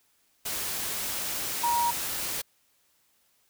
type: tone in noise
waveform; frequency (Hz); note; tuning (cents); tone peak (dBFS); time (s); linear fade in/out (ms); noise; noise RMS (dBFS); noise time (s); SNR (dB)
sine; 948; A#5; +29; -23; 1.63-1.91; 10; white; -32; 0.45-2.42; +6
effects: white hiss -68 dBFS RMS until 3.49 s